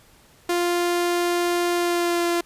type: tone with pitch glide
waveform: sawtooth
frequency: 349.2 to 344.2 Hz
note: F4 to F4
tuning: 0 to -25 cents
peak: -16 dBFS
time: 0.49-2.41 s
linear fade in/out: 5 ms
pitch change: -25 cents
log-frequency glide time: 1.74-2.26 s
effects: pink hiss -54 dBFS RMS until 2.45 s + resampled to 32000 Hz